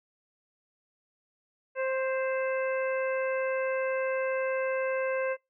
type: harmonic tone with a mistuned harmonic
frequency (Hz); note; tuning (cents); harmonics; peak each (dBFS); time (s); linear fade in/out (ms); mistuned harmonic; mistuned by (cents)
526; C5; +9; 1 / 2 / 3 / 4 / 5; -28 / -38 / -37 / -41 / -41; 1.75-5.37; 50; 4; -22
effects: noise-tail reverb RT60 0.2 s tail -24 dB re dry